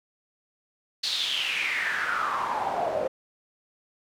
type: noise with band-pass filter sweep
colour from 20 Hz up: pink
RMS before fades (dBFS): -28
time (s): 1.03-3.08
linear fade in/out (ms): 10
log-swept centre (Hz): 4300 to 540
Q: 6.2
effects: none